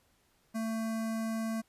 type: tone with notch filter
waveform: square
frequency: 223.5 Hz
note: A3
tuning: 27 cents sharp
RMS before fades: -34 dBFS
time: 0.54-1.62 s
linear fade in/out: 20 ms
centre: 3300 Hz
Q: 1.2
effects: pink hiss -70 dBFS RMS until 1.68 s + resampled to 32000 Hz